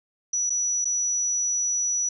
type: tone with dropouts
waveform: sine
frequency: 5890 Hz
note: F#8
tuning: 9 cents flat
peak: -22 dBFS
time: 0.33-2.09 s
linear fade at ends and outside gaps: 5 ms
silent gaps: 0.497-0.502 / 0.846-0.853 s
effects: none